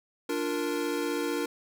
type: chord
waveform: square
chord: Bb major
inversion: first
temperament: equal with one note detuned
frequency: 293.7 / 349.2 / 464.8 Hz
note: D4 / F4 / Bb4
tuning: 0 / 0 / -5 cents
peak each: -33 / -34 / -33 dBFS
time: 0.29-1.46 s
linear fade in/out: 5 ms
effects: none